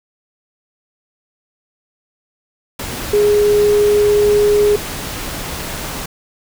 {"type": "tone in noise", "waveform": "sine", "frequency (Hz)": 414.8, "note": "G#4", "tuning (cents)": -2, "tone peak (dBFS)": -9, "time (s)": [3.13, 4.76], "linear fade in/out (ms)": 5, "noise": "pink", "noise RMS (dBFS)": -25, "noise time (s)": [2.79, 6.06], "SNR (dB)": 13, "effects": []}